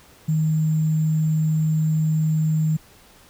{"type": "tone with sample-and-hold", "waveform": "sine", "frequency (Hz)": 156.5, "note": "D#3", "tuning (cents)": 10, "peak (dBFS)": -17, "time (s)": [0.28, 2.77], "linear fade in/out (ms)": 10, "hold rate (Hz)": 7350, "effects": ["pink hiss -51 dBFS RMS until 3.29 s"]}